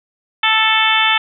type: harmonic tone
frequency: 439.9 Hz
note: A4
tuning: in tune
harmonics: 2 / 3 / 4 / 5 / 6 / 7 / 8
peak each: -19 / -19 / -19 / -19 / -19 / -19 / -19 dBFS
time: 0.43-1.18 s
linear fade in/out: 5 ms
effects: none

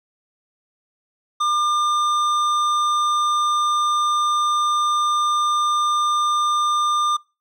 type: tone with hard clipping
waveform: sine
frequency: 1200 Hz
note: D6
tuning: 37 cents sharp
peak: -19 dBFS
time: 1.4-7.17 s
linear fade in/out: 10 ms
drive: 11 dB
effects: noise-tail reverb RT60 0.3 s tail -24 dB re dry

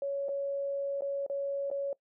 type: tone with dropouts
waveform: sine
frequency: 558 Hz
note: C#5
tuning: 11 cents sharp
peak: -30 dBFS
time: 0.02-1.93 s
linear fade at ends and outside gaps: 2 ms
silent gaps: 0.285-0.29 / 1.009-1.02 / 1.264-1.298 / 1.702-1.713 s
effects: noise-tail reverb RT60 0.1 s tail -21 dB re dry

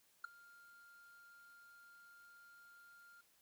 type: tone with ADSR envelope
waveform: triangle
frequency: 1400 Hz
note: F6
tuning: 4 cents sharp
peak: -35 dBFS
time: 0.24-3.21 s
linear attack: 6 ms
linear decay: 6 ms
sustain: -23 dB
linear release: 4 ms
effects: white hiss -73 dBFS RMS until 3.41 s

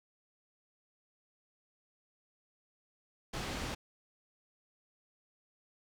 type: low-pass noise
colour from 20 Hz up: pink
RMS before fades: -39 dBFS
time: 3.33-3.75 s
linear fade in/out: 10 ms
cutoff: 5900 Hz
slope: 12 dB/octave
effects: none

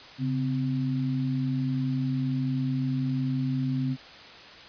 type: tone pair together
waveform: sine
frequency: 136.8 / 258.2 Hz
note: C#3 / C4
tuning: -23 / -23 cents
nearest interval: major seventh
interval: 1100 cents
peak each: -27 / -28 dBFS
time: 0.18-3.97 s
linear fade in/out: 50 ms
effects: white hiss -46 dBFS RMS until 4.68 s + resampled to 11025 Hz

